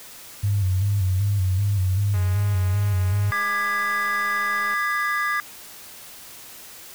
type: tone with vibrato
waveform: sine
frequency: 97.2 Hz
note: G2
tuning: 14 cents flat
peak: -18 dBFS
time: 0.43-3.31 s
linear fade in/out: 10 ms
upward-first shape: square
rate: 2.6 Hz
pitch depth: 72 cents each way
type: click train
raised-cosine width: 0.5 ms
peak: -25 dBFS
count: 539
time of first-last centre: 2.14-4.739 s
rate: 207 Hz
type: chord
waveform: triangle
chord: G# diminished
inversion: second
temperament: just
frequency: 1196.1 / 1661.2 / 1993.5 Hz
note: D6 / G#6 / B6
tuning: +31 / 0 / +16 cents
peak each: -23 / -23 / -26 dBFS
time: 3.32-5.4 s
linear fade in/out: 0 ms
effects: white hiss -42 dBFS RMS until 6.94 s